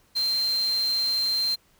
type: tone in noise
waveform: sine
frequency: 4153 Hz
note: C8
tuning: 14 cents flat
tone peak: -22 dBFS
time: 0.15-1.56 s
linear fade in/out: 20 ms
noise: white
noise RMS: -39 dBFS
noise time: 0.15-1.56 s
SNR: +14 dB
effects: pink hiss -62 dBFS RMS until 1.79 s